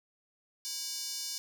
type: tone with high-pass filter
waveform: square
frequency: 326 Hz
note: E4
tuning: 19 cents flat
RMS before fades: -38 dBFS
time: 0.65-1.38 s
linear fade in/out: 0 ms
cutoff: 5300 Hz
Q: 2.7
effects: none